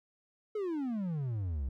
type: exponential sweep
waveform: triangle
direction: down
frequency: 440 to 61.74 Hz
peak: -30 dBFS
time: 0.55-1.69 s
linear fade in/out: 5 ms
effects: none